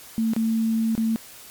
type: tone with dropouts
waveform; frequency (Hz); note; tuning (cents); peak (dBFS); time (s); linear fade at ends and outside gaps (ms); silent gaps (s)
sine; 224.2; A3; +33; -19; 0.18-1.16; 0; 0.335-0.364 / 0.952-0.978
effects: white hiss -44 dBFS RMS until 1.5 s + MP3 96 kbps